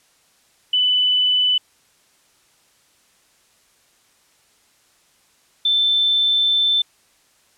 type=tone pair in turn; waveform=sine; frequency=2993 / 3541 Hz; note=F#7 / A7; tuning=+19 / +10 cents; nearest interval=minor third; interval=291 cents; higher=second; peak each=-14 dBFS; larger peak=neither; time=0.73-1.58 / 5.65-6.82 s; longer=second; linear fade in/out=5 ms; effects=white hiss -58 dBFS RMS until 7.57 s + low-pass 10000 Hz 12 dB/octave